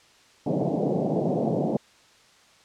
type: band-pass noise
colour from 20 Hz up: pink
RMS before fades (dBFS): -25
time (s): 0.46-1.77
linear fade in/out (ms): 5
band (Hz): 140 to 740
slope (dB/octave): 48
effects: white hiss -56 dBFS RMS until 2.64 s + low-pass 6000 Hz 12 dB/octave